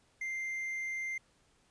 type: tone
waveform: triangle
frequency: 2093 Hz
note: C7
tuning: in tune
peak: -33 dBFS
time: 0.21-1.18 s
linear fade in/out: 5 ms
effects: pink hiss -69 dBFS RMS until 1.7 s + resampled to 22050 Hz